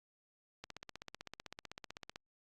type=click train; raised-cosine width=0.2 ms; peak=-28 dBFS; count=25; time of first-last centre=0.64-2.159 s; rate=15.8 Hz; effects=Opus 48 kbps